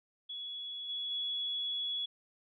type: tone with level steps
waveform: sine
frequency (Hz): 3377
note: G#7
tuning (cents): +28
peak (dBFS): -39 / -35 / -33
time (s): 0.29-2.06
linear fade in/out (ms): 10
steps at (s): 0.88 / 1.1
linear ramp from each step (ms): 20
effects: none